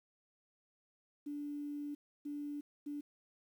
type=tone bursts at uneven times; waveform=sine; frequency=291.2 Hz; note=D4; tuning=15 cents flat; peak=-39 dBFS; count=3; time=1.26-1.95 / 2.25-2.61 / 2.86-3.01 s; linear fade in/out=10 ms; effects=11-bit